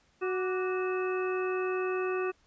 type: harmonic tone with a mistuned harmonic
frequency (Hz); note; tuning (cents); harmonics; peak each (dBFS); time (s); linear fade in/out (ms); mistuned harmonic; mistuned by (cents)
370; F#4; 0; 1 / 2 / 3 / 4 / 5 / 7; -29 / -42 / -38 / -41 / -46 / -41; 0.21-2.32; 20; 3; +84
effects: pink hiss -67 dBFS RMS until 2.46 s + resampled to 16000 Hz